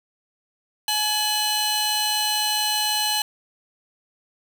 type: tone cluster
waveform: sawtooth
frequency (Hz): 847 / 2988 / 4107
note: G#5 / F#7 / C8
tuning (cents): +34 / +16 / -33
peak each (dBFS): -22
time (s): 0.88-3.22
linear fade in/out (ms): 2
effects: 8-bit